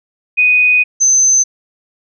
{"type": "tone pair in turn", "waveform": "sine", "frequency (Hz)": [2489, 6171], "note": ["D#7", "G8"], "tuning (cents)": [0, -28], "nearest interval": "octave + major third", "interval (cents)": 1572, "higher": "second", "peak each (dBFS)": -7, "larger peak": "neither", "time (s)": [[0.37, 0.84], [1, 1.44]], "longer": "first", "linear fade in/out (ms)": 20, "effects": []}